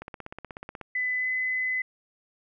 click train, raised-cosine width 0.5 ms, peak -23 dBFS, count 14, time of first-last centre 0.02-0.813 s, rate 16.4 Hz
sine tone with pitch glide, 2005 to 2020 Hz, B6 to B6, +26 to +39 cents, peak -25 dBFS, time 0.95-1.82 s, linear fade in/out 5 ms, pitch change +13 cents, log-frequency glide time 1.18-1.27 s
effects none

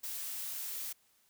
blue noise, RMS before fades -40 dBFS, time 0.03-0.93 s, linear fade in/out 10 ms, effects white hiss -70 dBFS RMS until 1.29 s

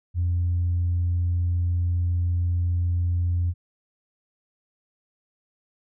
sine tone, 87.31 Hz, F2, in tune, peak -19 dBFS, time 0.14-3.54 s, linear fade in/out 50 ms, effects tanh soft clip ceiling -17 dBFS

